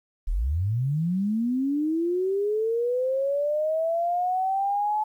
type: linear sweep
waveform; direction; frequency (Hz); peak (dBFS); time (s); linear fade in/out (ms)
sine; up; 32 to 861; -22; 0.27-5.04; 10
effects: 10-bit